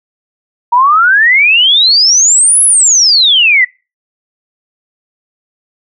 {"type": "exponential two-way sweep", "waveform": "sine", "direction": "up then down", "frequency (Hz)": [932, 10920, 1918], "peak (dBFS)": -4, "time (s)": [0.72, 3.65], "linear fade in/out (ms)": 10, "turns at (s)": 2.63, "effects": ["noise-tail reverb RT60 0.3 s tail -25 dB re dry"]}